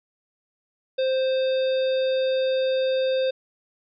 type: harmonic tone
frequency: 523.3 Hz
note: C5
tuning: in tune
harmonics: 1 / 3 / 5 / 7 / 9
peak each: -20 / -39 / -39 / -35 / -43 dBFS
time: 0.98-3.31 s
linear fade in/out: 10 ms
effects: none